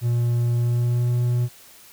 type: tone with pitch glide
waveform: triangle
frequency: 119.4 to 121.7 Hz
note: A#2 to B2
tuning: +42 to -25 cents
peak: -16 dBFS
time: 0.01-1.49 s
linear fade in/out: 50 ms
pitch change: +33 cents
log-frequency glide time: 0.57-1.14 s
effects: white hiss -48 dBFS RMS until 1.92 s